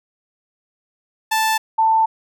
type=tone pair in turn; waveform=sawtooth / sine; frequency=880 / 888.7 Hz; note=A5 / A5; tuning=0 / +17 cents; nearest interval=unison; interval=17 cents; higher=second; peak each=-12 dBFS; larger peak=neither; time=1.31-1.58 / 1.78-2.06 s; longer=second; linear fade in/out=10 ms; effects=none